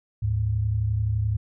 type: tone pair together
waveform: sine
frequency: 75.1 / 106.76 Hz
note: D2 / G#2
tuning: +39 / +48 cents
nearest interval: tritone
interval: 609 cents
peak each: -28 / -22 dBFS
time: 0.22-1.37 s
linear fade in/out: 10 ms
effects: none